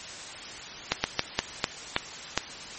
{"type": "slowing click train", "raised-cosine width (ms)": 0.2, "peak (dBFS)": -4, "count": 7, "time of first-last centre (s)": [0.92, 2.376], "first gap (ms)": 120, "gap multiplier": 1.28, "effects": ["white hiss -40 dBFS RMS until 2.78 s", "MP3 32 kbps"]}